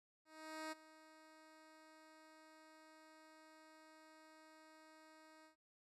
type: tone with ADSR envelope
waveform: 10% pulse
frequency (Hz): 314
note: D#4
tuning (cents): +16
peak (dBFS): -36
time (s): 0.25-5.56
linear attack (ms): 470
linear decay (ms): 18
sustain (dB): -18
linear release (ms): 110
effects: low-pass 10000 Hz 12 dB/octave